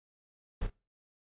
brown noise with echo, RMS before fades -32 dBFS, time 0.61-0.67 s, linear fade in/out 10 ms, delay 31 ms, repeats 1, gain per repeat -11 dB, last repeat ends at 0.701 s, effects noise-tail reverb RT60 0.3 s tail -23 dB re dry + resampled to 8000 Hz

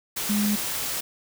sine tone in noise, 207.7 Hz, G#3, in tune, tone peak -21 dBFS, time 0.29-0.56 s, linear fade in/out 10 ms, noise white, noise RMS -29 dBFS, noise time 0.16-1.01 s, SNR +5 dB, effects none

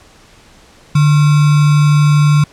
sine tone with sample-and-hold, 147.9 Hz, D3, 13 cents sharp, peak -6 dBFS, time 0.95-2.44 s, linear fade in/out 5 ms, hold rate 1225 Hz, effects pink hiss -44 dBFS RMS until 2.52 s + low-pass 8000 Hz 12 dB/octave

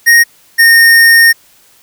square tone pair in turn, 1864.7 / 1840.1 Hz, A#6 / A#6, 0 / -23 cents, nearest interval unison, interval 23 cents, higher first, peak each -3 dBFS, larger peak neither, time 0.06-0.24 / 0.58-1.33 s, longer second, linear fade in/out 20 ms, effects white hiss -46 dBFS RMS until 1.82 s

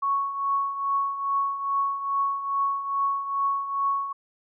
sine tone with tremolo, 1108.7 Hz, C#6, in tune, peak -20 dBFS, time 0.02-4.13 s, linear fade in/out 10 ms, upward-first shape triangle, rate 2.4 Hz, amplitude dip 70%, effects none

